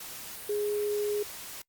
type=tone in noise; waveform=sine; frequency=415.3 Hz; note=G#4; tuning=in tune; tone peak=-27 dBFS; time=0.49-1.23 s; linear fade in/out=5 ms; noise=white; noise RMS=-42 dBFS; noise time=0-1.62 s; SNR=+12 dB; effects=noise-tail reverb RT60 0.1 s tail -23 dB re dry + Opus 48 kbps